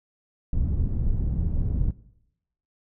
pink low-pass noise, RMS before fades -24 dBFS, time 0.53-1.91 s, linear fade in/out 2 ms, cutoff 130 Hz, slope 12 dB/octave, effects noise-tail reverb RT60 0.8 s tail -19 dB re dry

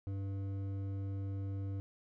triangle tone with hard clipping, 98 Hz, G2, in tune, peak -38 dBFS, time 0.07-1.8 s, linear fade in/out 0 ms, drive 13 dB, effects none

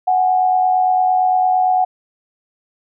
sine tone pair together, 740 / 828.8 Hz, F#5 / G#5, 0 / -4 cents, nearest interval major second, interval 196 cents, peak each -12 / -22 dBFS, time 0.07-1.85 s, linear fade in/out 10 ms, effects none

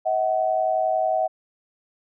sine tone pair together, 639 / 750 Hz, D#5 / F#5, +46 / +23 cents, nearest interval minor third, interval 277 cents, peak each -22 dBFS, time 0.05-1.28 s, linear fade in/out 20 ms, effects none

